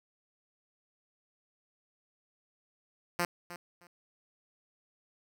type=tone with echo; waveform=5% pulse; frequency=174.61 Hz; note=F3; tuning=in tune; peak=-17 dBFS; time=3.19-3.25 s; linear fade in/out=2 ms; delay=310 ms; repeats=2; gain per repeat=-14 dB; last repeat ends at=3.87 s; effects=none